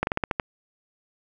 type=slowing click train; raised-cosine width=0.5 ms; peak=-8 dBFS; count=7; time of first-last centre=0.03-0.398 s; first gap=41 ms; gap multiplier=1.16; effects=none